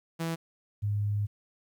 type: tone pair in turn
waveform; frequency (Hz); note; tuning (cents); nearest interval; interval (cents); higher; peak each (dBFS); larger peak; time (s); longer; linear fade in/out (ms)
sawtooth / sine; 164.81 / 103.24; E3 / G#2; 0 / -10; minor sixth; 810; first; -26; neither; 0.19-0.36 / 0.82-1.27; second; 20
effects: 11-bit